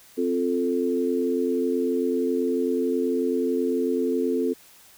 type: chord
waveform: sine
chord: F major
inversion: second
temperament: equal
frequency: 261.6 / 349.2 / 440 Hz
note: C4 / F4 / A4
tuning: 0 / 0 / 0 cents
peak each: -25 / -27 / -25 dBFS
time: 0.17-4.54 s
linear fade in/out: 20 ms
effects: white hiss -52 dBFS RMS until 4.97 s